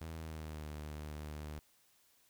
sawtooth tone with pitch glide, 80.9 to 75.48 Hz, E2 to D2, -32 to +48 cents, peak -39 dBFS, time 0.01-1.59 s, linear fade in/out 0 ms, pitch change -120 cents, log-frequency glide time 0.15-0.69 s, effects white hiss -70 dBFS RMS until 2.29 s

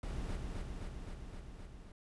brown noise with echo, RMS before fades -40 dBFS, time 0.03-0.36 s, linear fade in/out 2 ms, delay 260 ms, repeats 6, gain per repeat -2 dB, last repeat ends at 1.92 s, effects resampled to 24000 Hz

